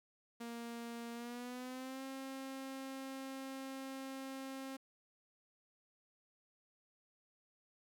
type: tone with pitch glide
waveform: sawtooth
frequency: 234.2 to 267.5 Hz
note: A#3 to C4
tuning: +8 to +38 cents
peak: -40 dBFS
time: 0.4-4.77 s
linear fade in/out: 10 ms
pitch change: +230 cents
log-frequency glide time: 1.13-2.03 s
effects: 12-bit